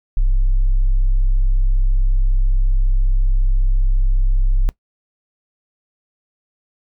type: tone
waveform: sine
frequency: 32.7 Hz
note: C1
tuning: in tune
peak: -9 dBFS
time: 0.17-4.69 s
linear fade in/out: 0 ms
effects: noise-tail reverb RT60 0.1 s tail -23 dB re dry + tanh soft clip ceiling -10 dBFS